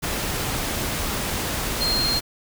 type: tone in noise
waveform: sine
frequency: 4209 Hz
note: C8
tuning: 9 cents sharp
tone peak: -21 dBFS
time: 1.8-2.2 s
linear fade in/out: 20 ms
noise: pink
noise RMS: -26 dBFS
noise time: 0.02-2.21 s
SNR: +2 dB
effects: none